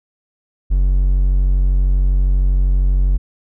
triangle tone, 46.33 Hz, F#1, 3 cents sharp, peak -9 dBFS, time 0.7-3.18 s, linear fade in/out 20 ms, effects none

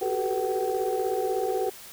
sine tone cluster, 371.9 / 388 / 431.5 / 488.3 / 759 Hz, F#4 / G4 / A4 / B4 / F#5, +9 / -18 / -34 / -20 / +44 cents, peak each -30 dBFS, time 0.01-1.7 s, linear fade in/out 10 ms, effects tanh soft clip ceiling -17 dBFS + white hiss -45 dBFS RMS until 1.92 s

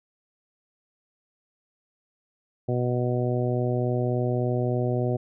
harmonic tone, 123.47 Hz, B2, in tune, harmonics 1 / 2 / 3 / 4 / 5 / 6, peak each -25 / -31 / -29 / -32 / -32 / -37 dBFS, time 2.68-5.17 s, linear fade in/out 10 ms, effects none

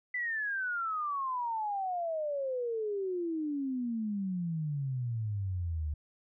sine exponential sweep, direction down, 2008 to 73.2 Hz, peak -31 dBFS, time 0.14-5.94 s, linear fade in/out 5 ms, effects none

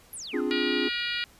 sine exponential sweep, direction down, 11960 to 1251 Hz, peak -36 dBFS, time 0.13-0.41 s, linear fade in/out 2 ms
triangle chord, D half-diminished seventh, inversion third, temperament equal, 261.6 / 293.7 / 349.2 / 415.3 Hz, C4 / D4 / F4 / Ab4, 0 / 0 / 0 / 0 cents, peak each -29 dBFS, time 0.33-0.89 s, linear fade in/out 10 ms
harmonic tone, 478.4 Hz, A#4, 45 cents sharp, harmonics 3 / 4 / 5 / 6 / 7 / 8 / 9 / 10, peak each -35 / -35 / -34 / -34 / -39 / -37 / -39 / -41 dBFS, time 0.51-1.24 s, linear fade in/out 0 ms
effects pink hiss -56 dBFS RMS until 1.39 s + resampled to 32000 Hz

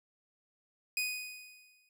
sawtooth tone with exponential decay, 2489 Hz, D#7, in tune, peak -26 dBFS, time 0.97-1.89 s, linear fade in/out 2 ms, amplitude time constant 200 ms, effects none

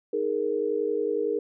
sine chord, D# suspended fourth, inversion none, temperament equal, 311.1 / 415.3 / 466.2 Hz, D#4 / G#4 / A#4, 0 / 0 / 0 cents, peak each -33 / -27 / -27 dBFS, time 0.13-1.39 s, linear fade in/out 5 ms, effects none

